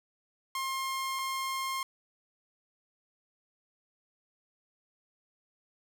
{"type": "tone pair in turn", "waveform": "sawtooth", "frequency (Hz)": [1065, 1065], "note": ["C6", "C6"], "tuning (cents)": [30, 30], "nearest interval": "unison", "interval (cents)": 0, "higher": "neither", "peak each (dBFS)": -28, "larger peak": "neither", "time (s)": [[0.55, 1.19], [1.19, 1.83]], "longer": "neither", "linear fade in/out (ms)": 2, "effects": []}